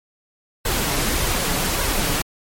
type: noise with flanger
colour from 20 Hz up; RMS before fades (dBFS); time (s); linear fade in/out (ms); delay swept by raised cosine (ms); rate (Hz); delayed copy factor
pink; -21; 0.65-2.22; 5; 1.9 to 7.2; 1.7; +0.5
effects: MP3 64 kbps